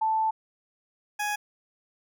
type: tone pair in turn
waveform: sine / 20% pulse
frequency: 880 / 833 Hz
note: A5 / G#5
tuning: 0 / +5 cents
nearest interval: minor second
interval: 95 cents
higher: first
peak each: -22 dBFS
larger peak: neither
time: 0.01-0.31 / 1.19-1.36 s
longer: first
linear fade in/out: 10 ms
effects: none